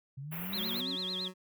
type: linear sweep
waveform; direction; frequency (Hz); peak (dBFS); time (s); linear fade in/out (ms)
sine; up; 130.2 to 277.2; -39; 0.17-0.96; 10
type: band-stop noise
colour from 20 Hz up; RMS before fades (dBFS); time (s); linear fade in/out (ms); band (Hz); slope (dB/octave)
white; -41; 0.31-0.82; 20; 2900 to 12000; 48
type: tone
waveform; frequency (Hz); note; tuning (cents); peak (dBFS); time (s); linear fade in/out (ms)
25% pulse; 185; F#3; 0; -37; 0.53-1.34; 50
type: tone with vibrato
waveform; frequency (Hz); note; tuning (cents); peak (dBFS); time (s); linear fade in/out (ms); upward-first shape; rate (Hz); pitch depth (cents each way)
sine; 3678; A#7; -24; -34; 0.53-1.28; 2; sine; 9; 230
effects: none